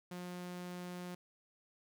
sawtooth tone, 178.5 Hz, F3, 38 cents sharp, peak -39 dBFS, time 0.11-1.15 s, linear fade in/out 5 ms, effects none

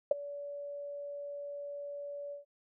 sine tone with ADSR envelope, 573 Hz, D5, 43 cents flat, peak -19 dBFS, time 0.11-2.45 s, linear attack 4 ms, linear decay 14 ms, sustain -20 dB, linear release 130 ms, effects none

